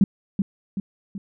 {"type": "tone with echo", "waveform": "sine", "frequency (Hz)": 196, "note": "G3", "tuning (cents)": 0, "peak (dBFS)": -11, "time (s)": [0.01, 0.04], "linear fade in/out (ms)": 2, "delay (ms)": 380, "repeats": 3, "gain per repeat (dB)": -6, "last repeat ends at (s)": 1.18, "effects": []}